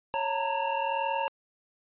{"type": "tone cluster", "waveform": "square", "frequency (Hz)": [552, 902, 943], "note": ["C#5", "A5", "A#5"], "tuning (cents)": [-7, 43, 20], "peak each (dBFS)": [-34, -30, -34], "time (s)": [0.14, 1.28], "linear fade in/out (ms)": 0, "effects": ["resampled to 8000 Hz"]}